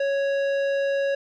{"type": "tone with tanh clipping", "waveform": "sine", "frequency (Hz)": 554.4, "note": "C#5", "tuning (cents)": 0, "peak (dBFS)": -23, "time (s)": [0, 1.15], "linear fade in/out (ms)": 5, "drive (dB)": 13, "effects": []}